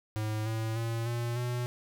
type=tone with pitch steps; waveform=square; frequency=108 / 111.42 / 114.95 / 118.59 / 122.35 Hz; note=A2 / A2 / A#2 / A#2 / B2; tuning=-32 / +22 / -24 / +30 / -16 cents; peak=-31 dBFS; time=0.16-1.66 s; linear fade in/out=0 ms; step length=300 ms; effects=none